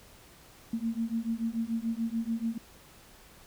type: beating tone pair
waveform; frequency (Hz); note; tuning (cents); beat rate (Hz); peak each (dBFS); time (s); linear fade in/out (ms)
sine; 224.7 / 231.6; A3 / A#3; +37 / -11; 6.9; -32 / -32; 0.73-2.58; 5
effects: pink hiss -55 dBFS RMS until 3.46 s